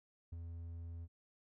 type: tone with ADSR envelope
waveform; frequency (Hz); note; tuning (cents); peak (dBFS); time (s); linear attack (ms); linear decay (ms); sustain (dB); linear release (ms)
triangle; 84.1; E2; +35; -39; 0.32-1.08; 8; 17; -3; 46
effects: none